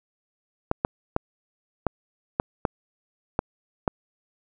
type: clicks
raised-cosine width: 1 ms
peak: -7 dBFS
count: 8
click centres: 0.714 / 0.849 / 1.164 / 1.867 / 2.399 / 2.652 / 3.391 / 3.878 s
effects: none